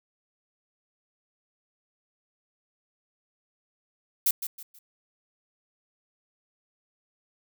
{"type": "noise with echo", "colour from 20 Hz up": "violet", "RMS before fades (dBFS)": -22, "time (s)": [4.26, 4.31], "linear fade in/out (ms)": 5, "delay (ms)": 160, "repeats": 3, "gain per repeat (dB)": -10, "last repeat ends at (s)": 4.79, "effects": []}